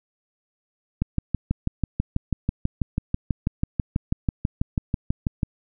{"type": "click train", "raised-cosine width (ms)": 5, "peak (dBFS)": -9, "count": 28, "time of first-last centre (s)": [1.02, 5.432], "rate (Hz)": 6.12, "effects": []}